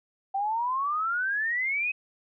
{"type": "exponential sweep", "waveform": "sine", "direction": "up", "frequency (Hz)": [769, 2559], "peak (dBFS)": -25, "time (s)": [0.34, 1.92], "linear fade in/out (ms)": 10, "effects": []}